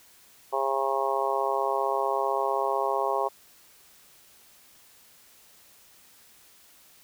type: harmonic tone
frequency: 135.6 Hz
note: C#3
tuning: 38 cents flat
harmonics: 3 / 4 / 5 / 6 / 7 / 8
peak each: -31 / -31 / -31 / -31 / -31 / -31 dBFS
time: 0.52-3.29 s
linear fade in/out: 20 ms
effects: white hiss -56 dBFS RMS until 7.03 s